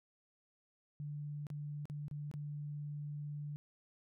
sine tone with dropouts, 147 Hz, D3, 2 cents sharp, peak -40 dBFS, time 1-3.56 s, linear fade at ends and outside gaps 0 ms, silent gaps 1.468-1.502 / 1.855-1.899 / 2.082-2.112 / 2.314-2.339 s, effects none

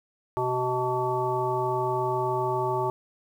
harmonic tone, 126.2 Hz, B2, 38 cents sharp, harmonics 1 / 3 / 5 / 7 / 9, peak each -33 / -28 / -33 / -28 / -33 dBFS, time 0.37-2.9 s, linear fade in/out 0 ms, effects 9-bit

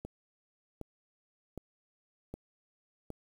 click train, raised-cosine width 2 ms, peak -27 dBFS, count 5, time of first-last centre 0.05-3.103 s, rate 1.31 Hz, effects 9-bit

